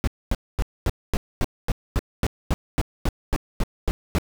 brown noise bursts, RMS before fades -20 dBFS, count 16, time 0.04-4.184 s, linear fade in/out 0 ms, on 34 ms, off 240 ms, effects none

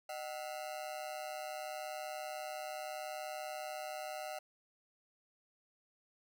40% pulse ring-modulated tone, 685 Hz, F5, 34 cents flat, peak -37 dBFS, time 0.09-4.39 s, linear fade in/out 5 ms, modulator 70.4 Hz, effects none

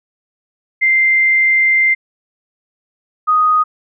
sine tone pair in turn, 2089 / 1245.3 Hz, C7 / D#6, -3 / +1 cents, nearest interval major sixth, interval 896 cents, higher first, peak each -9 dBFS, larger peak neither, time 0.81-1.95 / 3.27-3.64 s, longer first, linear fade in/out 20 ms, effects none

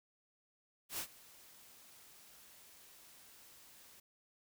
white noise with ADSR envelope, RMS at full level -39 dBFS, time 0.89-4 s, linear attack 98 ms, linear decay 80 ms, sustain -21 dB, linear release 5 ms, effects none

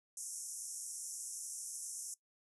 white band-pass noise, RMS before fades -45 dBFS, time 0.17-2.14 s, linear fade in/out 2 ms, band 5600 to 11000 Hz, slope 96 dB/octave, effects noise-tail reverb RT60 0.1 s tail -19 dB re dry

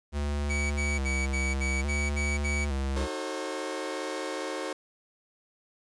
square tone with vibrato, 70 Hz, C#2, 18 cents sharp, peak -28 dBFS, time 0.12-3.08 s, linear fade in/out 50 ms, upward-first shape square, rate 0.58 Hz, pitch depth 59 cents each way
45% pulse tone bursts, 2270 Hz, C#7, 41 cents sharp, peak -30 dBFS, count 8, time 0.49-2.656 s, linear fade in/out 20 ms, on 220 ms, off 58 ms
sawtooth chord, D# diminished seventh, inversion none, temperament just, 311.1 / 373.4 / 448 / 537.6 Hz, D#4 / F#4 / A4 / C5, 0 / +16 / +31 / +47 cents, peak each -34 / -34 / -35 / -32 dBFS, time 2.96-4.73 s, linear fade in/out 5 ms
effects resampled to 22050 Hz + 10-bit

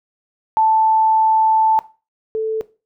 sine tone pair in turn, 880 / 440 Hz, A5 / A4, 0 / 0 cents, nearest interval octave, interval 1200 cents, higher first, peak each -11 / -17 dBFS, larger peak first, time 0.57-1.79 / 2.35-2.61 s, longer first, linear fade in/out 0 ms, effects noise-tail reverb RT60 0.3 s tail -17 dB re dry

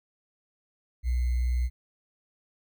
sine tone with sample-and-hold, 61.4 Hz, B1, 9 cents flat, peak -23 dBFS, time 1.03-1.7 s, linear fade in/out 50 ms, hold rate 2100 Hz, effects none

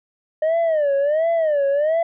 sine tone with vibrato, 610 Hz, D#5, 34 cents flat, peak -13 dBFS, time 0.42-2.03 s, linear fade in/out 5 ms, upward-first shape sine, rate 1.4 Hz, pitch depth 170 cents each way, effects tanh soft clip ceiling -15 dBFS

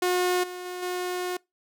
sawtooth tone with level steps, 361 Hz, F#4, 43 cents flat, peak -18 / -31 / -29 / -24 dBFS, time 0.02-1.37 s, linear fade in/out 5 ms, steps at 0.43 / 0.65 / 0.82 s, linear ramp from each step 10 ms, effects noise-tail reverb RT60 0.2 s tail -24 dB re dry

